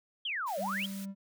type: exponential two-way sweep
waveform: sine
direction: down then up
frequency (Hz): 3383 to 537 to 3383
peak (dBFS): -32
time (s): 0.25-0.86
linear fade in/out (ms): 5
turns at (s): 0.59
type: high-pass noise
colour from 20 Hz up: white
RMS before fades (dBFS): -48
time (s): 0.46-1.06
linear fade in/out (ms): 20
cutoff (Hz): 1200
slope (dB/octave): 96
type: tone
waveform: triangle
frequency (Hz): 196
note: G3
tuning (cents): 0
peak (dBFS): -35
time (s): 0.57-1.15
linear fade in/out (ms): 50
effects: none

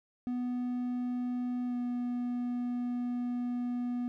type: tone with pitch glide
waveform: triangle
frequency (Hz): 246.9 to 244.3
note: B3 to B3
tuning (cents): 0 to -19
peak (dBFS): -29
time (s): 0.27-4.08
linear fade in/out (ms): 0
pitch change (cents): -19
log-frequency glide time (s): 1.67-1.75
effects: none

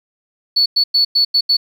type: tone bursts at uneven times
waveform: sine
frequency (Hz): 4436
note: C#8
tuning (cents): 0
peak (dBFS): -9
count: 6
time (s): 0.56-0.66 / 0.76-0.84 / 0.94-1.05 / 1.15-1.25 / 1.34-1.41 / 1.49-1.57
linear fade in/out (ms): 10
effects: tanh soft clip ceiling -5 dBFS + 8-bit

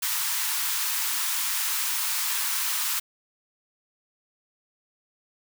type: high-pass noise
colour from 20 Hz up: white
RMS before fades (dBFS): -27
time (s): 0.02-3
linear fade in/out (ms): 10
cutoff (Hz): 860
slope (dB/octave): 96
effects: none

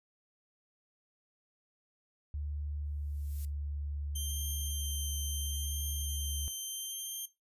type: tone with pitch glide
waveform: sine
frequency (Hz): 73.42 to 72.45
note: D2 to D2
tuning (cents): 0 to -23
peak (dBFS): -35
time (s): 2.34-6.48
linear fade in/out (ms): 0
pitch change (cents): -23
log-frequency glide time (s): 2.81-3.25
type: noise with exponential growth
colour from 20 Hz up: violet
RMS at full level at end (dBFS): -45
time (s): 2.85-3.45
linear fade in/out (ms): 1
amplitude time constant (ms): 130
type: tone with vibrato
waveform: 10% pulse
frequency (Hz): 3145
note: G7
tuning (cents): +5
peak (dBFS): -30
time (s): 4.15-7.26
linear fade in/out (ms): 10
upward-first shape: triangle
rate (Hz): 0.73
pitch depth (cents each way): 13
effects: noise-tail reverb RT60 0.2 s tail -17 dB re dry + resampled to 32000 Hz

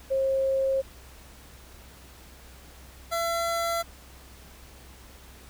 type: tone pair in turn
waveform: sine / 25% pulse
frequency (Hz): 536 / 675.3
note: C5 / E5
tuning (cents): +42 / +42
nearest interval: major third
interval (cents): 400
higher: second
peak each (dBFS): -22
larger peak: neither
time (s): 0.1-0.82 / 3.11-3.83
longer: neither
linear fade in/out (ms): 20
effects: added 64 Hz sine -50 dBFS peak until 5.49 s + pink hiss -51 dBFS RMS until 5.49 s

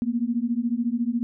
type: beating tone pair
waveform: sine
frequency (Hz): 229.8 / 243.8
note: A#3 / B3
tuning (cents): -25 / -22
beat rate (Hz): 14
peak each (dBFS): -25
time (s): 0.02-1.23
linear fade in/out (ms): 0
effects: none

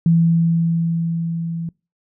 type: tone with level ramp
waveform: sine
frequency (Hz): 166.6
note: E3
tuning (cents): +19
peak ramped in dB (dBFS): -10 to -23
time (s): 0.06-1.69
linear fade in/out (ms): 2
effects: noise-tail reverb RT60 0.3 s tail -26 dB re dry

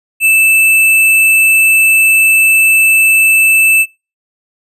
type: tone with sample-and-hold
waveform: sine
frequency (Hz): 2637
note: E7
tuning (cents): 0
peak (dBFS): -5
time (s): 0.2-3.86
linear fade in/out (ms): 50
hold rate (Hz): 11025
effects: noise-tail reverb RT60 0.3 s tail -25 dB re dry + resampled to 32000 Hz

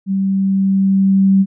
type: tone with level ramp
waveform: sine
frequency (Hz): 193.7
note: G3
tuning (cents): -20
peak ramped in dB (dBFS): -14 to -7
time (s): 0.06-1.46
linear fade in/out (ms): 50
effects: none

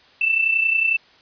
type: tone pair together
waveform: sine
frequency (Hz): 2632 / 2663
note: E7 / E7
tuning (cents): -3 / +17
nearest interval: unison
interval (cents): 20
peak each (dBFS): -23 / -17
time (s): 0.21-0.97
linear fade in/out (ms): 5
effects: white hiss -52 dBFS RMS until 1.21 s + resampled to 11025 Hz

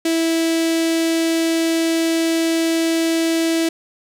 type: tone with notch filter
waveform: sawtooth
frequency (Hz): 328.2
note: E4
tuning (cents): -8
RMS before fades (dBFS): -18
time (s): 0.05-3.69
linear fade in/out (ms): 5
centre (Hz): 1100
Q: 0.79
effects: low-pass 12000 Hz 12 dB/octave + 8-bit

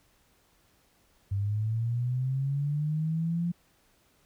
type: linear sweep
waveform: sine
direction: up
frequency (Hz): 97.1 to 174.3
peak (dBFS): -26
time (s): 1.31-3.52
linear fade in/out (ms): 10
effects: pink hiss -66 dBFS RMS until 4.25 s

